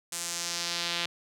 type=tone with band-pass filter sweep; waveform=sawtooth; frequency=171.8 Hz; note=F3; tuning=28 cents flat; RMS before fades=-33 dBFS; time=0.12-1.06 s; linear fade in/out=5 ms; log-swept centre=8300 to 3400 Hz; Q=1.7; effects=none